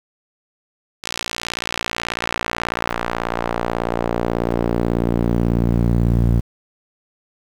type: tone with band-pass filter sweep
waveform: sawtooth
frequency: 58.27 Hz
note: A#1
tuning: in tune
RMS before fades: -20 dBFS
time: 1.03-6.41 s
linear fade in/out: 20 ms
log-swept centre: 4700 to 120 Hz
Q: 0.88
effects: 7-bit